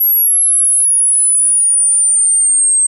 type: exponential sweep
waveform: sine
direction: down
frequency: 11620 to 8300 Hz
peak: -8 dBFS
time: 0-2.87 s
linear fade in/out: 10 ms
effects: none